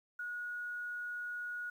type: tone with quantisation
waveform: sine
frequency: 1452 Hz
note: F#6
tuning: 33 cents flat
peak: -38 dBFS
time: 0.19-1.7 s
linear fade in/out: 5 ms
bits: 11
effects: none